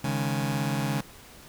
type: chord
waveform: sawtooth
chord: C# suspended second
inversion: none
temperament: just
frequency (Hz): 138.59 / 155.92 / 207.9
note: C#3 / D#3 / G#3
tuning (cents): 0 / +4 / +2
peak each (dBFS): -24 / -28 / -27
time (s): 0.04-1.01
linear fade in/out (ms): 5
effects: pink hiss -49 dBFS RMS until 1.48 s